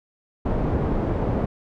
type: low-pass noise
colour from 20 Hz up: pink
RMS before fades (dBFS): -23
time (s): 0.45-1.46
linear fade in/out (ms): 10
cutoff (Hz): 670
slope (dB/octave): 12
effects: none